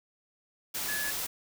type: tone in noise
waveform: sine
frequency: 1703 Hz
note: G#6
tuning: 43 cents sharp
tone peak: -33 dBFS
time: 0.88-1.11 s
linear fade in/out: 10 ms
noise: white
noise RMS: -34 dBFS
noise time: 0.74-1.27 s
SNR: -2 dB
effects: none